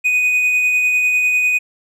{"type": "tone with tremolo", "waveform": "triangle", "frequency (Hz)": 2489, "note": "D#7", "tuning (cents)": 0, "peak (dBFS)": -10, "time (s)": [0.04, 1.59], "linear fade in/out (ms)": 20, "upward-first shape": "sine", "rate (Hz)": 10, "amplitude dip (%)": 25, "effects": []}